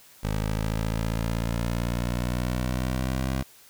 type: exponential sweep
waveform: 15% pulse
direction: up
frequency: 52.3 to 66 Hz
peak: -19 dBFS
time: 0.23-3.43 s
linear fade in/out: 10 ms
effects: white hiss -53 dBFS RMS until 3.69 s